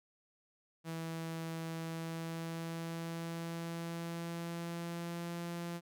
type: tone with pitch glide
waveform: sawtooth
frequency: 163.7 to 171.24 Hz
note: E3 to F3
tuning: -12 to -34 cents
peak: -35 dBFS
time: 0.84-5.81 s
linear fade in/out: 50 ms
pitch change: +78 cents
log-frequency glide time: 1.83-5.43 s
effects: none